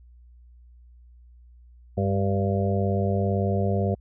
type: harmonic tone with a mistuned harmonic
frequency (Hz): 98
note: G2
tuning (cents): 0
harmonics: 1 / 2 / 4 / 5 / 6 / 7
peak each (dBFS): -24 / -27 / -30 / -31 / -32 / -32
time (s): 1.97-3.95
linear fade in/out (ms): 10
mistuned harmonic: 2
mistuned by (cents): +31
effects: added 60 Hz sine -48 dBFS peak until 4 s